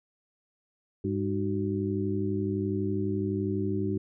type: harmonic tone with a mistuned harmonic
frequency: 101.3 Hz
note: G#2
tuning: 43 cents flat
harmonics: 1 / 2 / 3 / 4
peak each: -32 / -32 / -32 / -32 dBFS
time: 1.04-3.98 s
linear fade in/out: 5 ms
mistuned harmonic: 4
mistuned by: -130 cents
effects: none